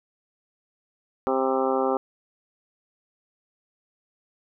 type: harmonic tone with a mistuned harmonic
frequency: 132 Hz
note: C3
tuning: 16 cents sharp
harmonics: 2 / 3 / 4 / 5 / 6 / 7 / 8 / 9 / 10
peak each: -29 / -26 / -26 / -37 / -28 / -35 / -36 / -32 / -35 dBFS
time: 1.27-1.97 s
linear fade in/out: 0 ms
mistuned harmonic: 8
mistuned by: -26 cents
effects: none